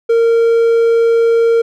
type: tone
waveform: triangle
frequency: 461.1 Hz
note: A#4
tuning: 19 cents flat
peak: -6 dBFS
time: 0.09-1.62 s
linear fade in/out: 10 ms
effects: none